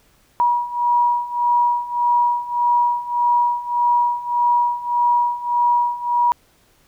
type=beating tone pair; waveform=sine; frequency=961 / 962.7 Hz; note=B5 / B5; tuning=-48 / -45 cents; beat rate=1.7 Hz; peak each=-20 / -17 dBFS; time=0.4-6.32 s; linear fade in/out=0 ms; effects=pink hiss -57 dBFS RMS until 6.87 s